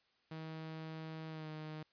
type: tone with pitch glide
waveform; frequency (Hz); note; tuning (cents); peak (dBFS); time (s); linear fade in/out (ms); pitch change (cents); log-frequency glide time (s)
sawtooth; 159.2 to 155.03; D#3 to D#3; +40 to -6; -40; 0.31-1.83; 5; -46; 1.29-1.48
effects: white hiss -75 dBFS RMS until 1.92 s + resampled to 11025 Hz